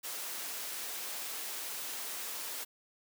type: high-pass noise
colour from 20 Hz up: white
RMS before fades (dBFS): -40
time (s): 0.03-2.65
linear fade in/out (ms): 20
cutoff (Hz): 320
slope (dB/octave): 12
effects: none